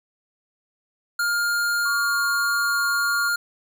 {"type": "tone", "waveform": "square", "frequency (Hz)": 1410, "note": "F6", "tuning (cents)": 16, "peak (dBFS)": -21, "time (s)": [1.19, 3.36], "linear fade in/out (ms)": 5}
{"type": "tone with vibrato", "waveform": "sine", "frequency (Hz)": 1126, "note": "C#6", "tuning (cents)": 27, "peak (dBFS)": -28, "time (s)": [1.85, 3.29], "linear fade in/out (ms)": 10, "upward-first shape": "triangle", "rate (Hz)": 1.7, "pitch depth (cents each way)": 16}
{"effects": []}